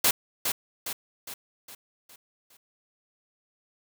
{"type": "noise with echo", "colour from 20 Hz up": "white", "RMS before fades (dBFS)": -21, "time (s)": [0.04, 0.11], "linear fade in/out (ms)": 5, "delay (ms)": 410, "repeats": 6, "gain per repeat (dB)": -6, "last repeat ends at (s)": 2.57, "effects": []}